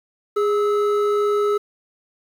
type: tone pair together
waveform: triangle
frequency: 412.6 / 1300 Hz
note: G#4 / E6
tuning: -11 / -24 cents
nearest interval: octave + minor sixth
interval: 1987 cents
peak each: -15 / -23 dBFS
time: 0.36-1.58 s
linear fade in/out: 10 ms
effects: 8-bit